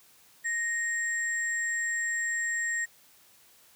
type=tone pair together; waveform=sine; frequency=1864.7 / 7459 Hz; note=A#6 / A#8; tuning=0 / 0 cents; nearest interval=2 octaves; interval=2400 cents; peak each=-28 / -35 dBFS; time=0.44-2.86 s; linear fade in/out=20 ms; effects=white hiss -59 dBFS RMS until 3.75 s + high-pass 60 Hz 12 dB/octave